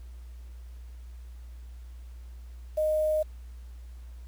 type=tone with quantisation; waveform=sine; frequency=618 Hz; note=D#5; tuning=12 cents flat; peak=-23 dBFS; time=2.77-3.23 s; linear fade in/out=10 ms; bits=8; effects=added 60 Hz sine -41 dBFS peak until 4.27 s + pink hiss -63 dBFS RMS until 4.27 s